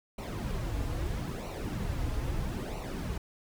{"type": "noise with flanger", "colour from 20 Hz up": "brown", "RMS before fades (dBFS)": -34, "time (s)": [0.18, 3.18], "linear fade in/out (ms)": 5, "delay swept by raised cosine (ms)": [0.59, 5.39], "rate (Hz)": 0.77, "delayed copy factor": -0.65, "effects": []}